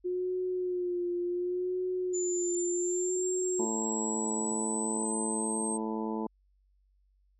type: tone with vibrato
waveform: sine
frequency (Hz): 359.1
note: F4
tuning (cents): +48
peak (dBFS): -29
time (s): 0.04-3.66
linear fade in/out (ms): 20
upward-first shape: sine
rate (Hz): 0.68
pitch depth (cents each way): 39
type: exponential sweep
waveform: sine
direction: up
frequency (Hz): 7040 to 8372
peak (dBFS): -33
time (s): 2.13-5.78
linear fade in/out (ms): 20
type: harmonic tone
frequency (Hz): 110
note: A2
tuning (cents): 0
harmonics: 2 / 3 / 4 / 5 / 6 / 7 / 8 / 9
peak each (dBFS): -34 / -37 / -38 / -47 / -47 / -50 / -40 / -44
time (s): 3.59-6.27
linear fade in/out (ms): 5
effects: added 48 Hz sine -65 dBFS peak until 7.39 s